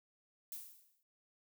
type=noise with exponential decay; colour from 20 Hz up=violet; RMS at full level=-43 dBFS; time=0.52-1.03 s; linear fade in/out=1 ms; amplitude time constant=110 ms; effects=none